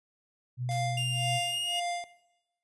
sine tone, 124.5 Hz, B2, 14 cents sharp, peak -30 dBFS, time 0.57-1.41 s, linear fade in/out 50 ms
square tone with tremolo, 698.5 Hz, F5, in tune, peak -30 dBFS, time 0.69-2.04 s, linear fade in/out 0 ms, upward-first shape sine, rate 1.9 Hz, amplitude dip 95%
blue noise with exponential decay, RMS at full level -40 dBFS, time 0.71-1.27 s, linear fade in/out 1 ms, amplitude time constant 120 ms
45% pulse tone with pitch glide, 2800 to 2854 Hz, F7 to F7, +4 to +37 cents, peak -30 dBFS, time 0.97-1.8 s, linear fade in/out 5 ms, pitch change +33 cents, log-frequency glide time 1.44-1.62 s
effects noise-tail reverb RT60 0.9 s tail -17 dB re dry + resampled to 24000 Hz

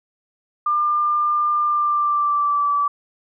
sine tone with pitch glide, 1198 to 1154.5 Hz, D6 to D6, +34 to -30 cents, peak -16 dBFS, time 0.66-2.88 s, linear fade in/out 5 ms, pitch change -64 cents, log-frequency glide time 1.61-2.73 s, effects none

